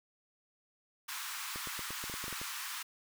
pink high-pass noise, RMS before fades -41 dBFS, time 1.08-2.83 s, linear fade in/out 10 ms, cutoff 970 Hz, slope 48 dB/octave
clicks, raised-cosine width 2 ms, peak -32 dBFS, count 11, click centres 1.559 / 1.673 / 1.793 / 1.906 / 2.04 / 2.098 / 2.14 / 2.241 / 2.281 / 2.327 / 2.415 s
effects none

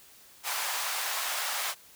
pink high-pass noise, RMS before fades -32 dBFS, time 0.43-1.75 s, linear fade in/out 50 ms, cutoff 760 Hz, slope 24 dB/octave, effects white hiss -55 dBFS RMS until 1.95 s

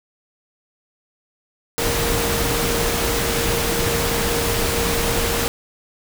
sine tone in noise, 466.2 Hz, A#4, in tune, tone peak -25 dBFS, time 1.78-5.48 s, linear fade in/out 0 ms, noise pink, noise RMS -21 dBFS, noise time 1.78-5.48 s, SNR -7 dB, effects none

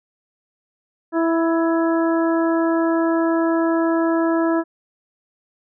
harmonic tone with a mistuned harmonic, 329.6 Hz, E4, in tune, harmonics 1 / 2 / 3 / 4 / 5, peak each -17 / -23 / -27 / -29 / -31 dBFS, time 1.12-4.64 s, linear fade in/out 50 ms, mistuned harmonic 5, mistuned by +25 cents, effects none

